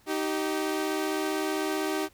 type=tone pair together; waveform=sawtooth; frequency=311.1 / 386.7 Hz; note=D#4 / G4; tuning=0 / -24 cents; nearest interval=major third; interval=376 cents; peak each=-26 dBFS; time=0.06-2.09 s; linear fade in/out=50 ms; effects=pink hiss -61 dBFS RMS until 2.13 s